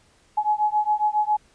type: beating tone pair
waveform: sine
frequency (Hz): 842 / 849.3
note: G#5 / G#5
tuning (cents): +24 / +39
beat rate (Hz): 7.3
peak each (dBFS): -22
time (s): 0.37-1.37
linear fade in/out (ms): 10
effects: pink hiss -59 dBFS RMS until 1.54 s + resampled to 22050 Hz